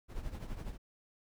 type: noise with tremolo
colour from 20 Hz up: brown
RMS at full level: -38 dBFS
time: 0.08-0.78 s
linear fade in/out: 50 ms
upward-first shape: triangle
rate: 12 Hz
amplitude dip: 75%
effects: none